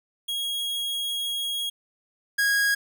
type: tone pair in turn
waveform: 45% pulse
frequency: 3298 / 1644.2 Hz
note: G#7 / G#6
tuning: -13 / -18 cents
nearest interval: octave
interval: 1205 cents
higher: first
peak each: -26 / -20 dBFS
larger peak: second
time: 0.28-1.7 / 2.38-2.75 s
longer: first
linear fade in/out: 10 ms
effects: none